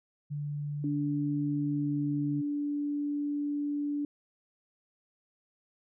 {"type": "tone with pitch glide", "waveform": "sine", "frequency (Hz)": [146.2, 145.19], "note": ["D3", "D3"], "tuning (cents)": [-7, -19], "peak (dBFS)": -32, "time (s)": [0.3, 2.42], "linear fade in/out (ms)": 20, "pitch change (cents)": -12, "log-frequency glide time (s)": [1.79, 1.87]}
{"type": "tone", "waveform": "sine", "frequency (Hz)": 290.5, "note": "D4", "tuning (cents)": -19, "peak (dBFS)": -29, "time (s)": [0.84, 4.05], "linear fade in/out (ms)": 2}
{"effects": []}